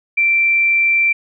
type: tone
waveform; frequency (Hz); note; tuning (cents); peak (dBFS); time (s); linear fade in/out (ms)
sine; 2349; D7; 0; -11; 0.17-1.13; 10
effects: none